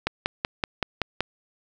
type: click train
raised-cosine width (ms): 0.3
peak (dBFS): -7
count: 7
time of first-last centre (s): 0.07-1.206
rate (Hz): 5.28
effects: none